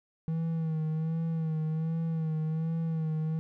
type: tone with vibrato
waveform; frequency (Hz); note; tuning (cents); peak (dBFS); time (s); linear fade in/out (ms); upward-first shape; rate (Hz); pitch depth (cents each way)
triangle; 160.4; E3; -47; -26; 0.28-3.39; 0; sine; 1.3; 43
effects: none